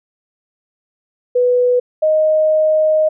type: tone pair in turn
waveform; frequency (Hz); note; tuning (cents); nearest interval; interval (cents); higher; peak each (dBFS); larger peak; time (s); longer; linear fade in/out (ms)
sine; 493.9 / 622.3; B4 / D#5; 0 / 0; major third; 400; second; -10; neither; 1.35-1.8 / 2.02-3.09; second; 10
effects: none